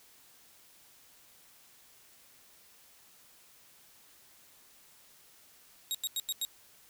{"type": "tone bursts", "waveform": "20% pulse", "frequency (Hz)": 3784, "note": "A#7", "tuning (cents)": 25, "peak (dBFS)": -25, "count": 5, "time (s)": [5.91, 6.45], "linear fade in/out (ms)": 0, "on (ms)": 36, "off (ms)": 90, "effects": ["white hiss -60 dBFS RMS until 6.89 s"]}